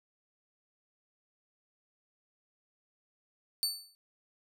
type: tone with exponential decay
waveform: sawtooth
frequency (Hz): 4500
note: C#8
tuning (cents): +25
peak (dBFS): -23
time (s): 3.63-3.95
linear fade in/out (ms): 0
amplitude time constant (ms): 69
effects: none

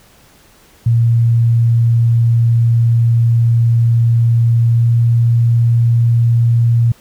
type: tone with pitch glide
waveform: sine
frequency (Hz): 116.54 to 117.28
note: A#2 to A#2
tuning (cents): 0 to +11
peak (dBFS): -8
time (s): 0.86-6.92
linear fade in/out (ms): 5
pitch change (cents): +11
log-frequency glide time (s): 4.73-4.86
effects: pink hiss -47 dBFS RMS until 7 s

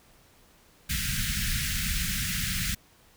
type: band-stop noise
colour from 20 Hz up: pink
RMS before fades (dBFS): -29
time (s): 0.89-2.75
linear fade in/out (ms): 10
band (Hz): 210 to 1500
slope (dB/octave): 48
effects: pink hiss -59 dBFS RMS until 3.16 s

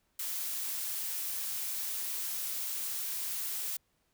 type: noise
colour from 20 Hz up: blue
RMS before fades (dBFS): -36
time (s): 0.19-3.77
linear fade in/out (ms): 5
effects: pink hiss -75 dBFS RMS until 4.13 s

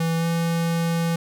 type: tone with pitch glide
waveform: square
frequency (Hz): 164.81 to 167.21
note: E3 to E3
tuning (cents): 0 to +25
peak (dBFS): -21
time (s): 0-1.16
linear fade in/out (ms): 5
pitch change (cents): +25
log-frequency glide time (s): 0.17-0.26
effects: none

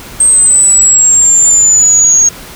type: exponential sweep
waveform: sine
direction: down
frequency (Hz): 8372 to 6540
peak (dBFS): -3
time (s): 0.2-2.29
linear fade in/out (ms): 5
effects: pink hiss -29 dBFS RMS until 2.55 s

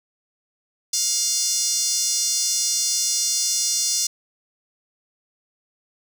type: tone with high-pass filter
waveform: 5% pulse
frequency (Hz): 707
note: F5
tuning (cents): +21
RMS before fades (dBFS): -22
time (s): 0.93-4.07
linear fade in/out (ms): 5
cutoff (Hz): 5600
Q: 2.4
effects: none

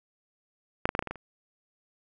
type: clicks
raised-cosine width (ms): 0.5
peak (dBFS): -8 / -10 / -13 / -9 / -19 / -20 / -19 / -30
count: 8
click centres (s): 0.855 / 0.891 / 0.951 / 0.992 / 1.025 / 1.073 / 1.11 / 1.157
effects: none

